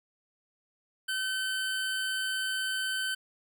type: tone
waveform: 25% pulse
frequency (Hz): 1532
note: G6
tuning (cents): -40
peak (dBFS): -26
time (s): 1.08-3.15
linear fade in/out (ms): 10
effects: none